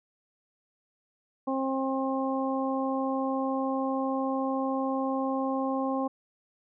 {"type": "harmonic tone", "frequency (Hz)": 266.6, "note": "C4", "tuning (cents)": 33, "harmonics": [1, 2, 3, 4], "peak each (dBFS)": [-29, -32, -34, -35], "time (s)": [1.47, 6.08], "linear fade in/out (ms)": 10, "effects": []}